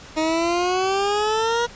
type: exponential sweep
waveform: 20% pulse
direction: up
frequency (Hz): 311.1 to 480.7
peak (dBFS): -14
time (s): 0.16-1.67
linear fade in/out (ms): 20
effects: pink hiss -42 dBFS RMS until 1.75 s + resampled to 16000 Hz